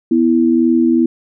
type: tone pair together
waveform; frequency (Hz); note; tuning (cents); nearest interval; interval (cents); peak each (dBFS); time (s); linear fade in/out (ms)
sine; 247.1 / 329.6; B3 / E4; +1 / 0; perfect fourth; 499; -12; 0.11-1.06; 5
effects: none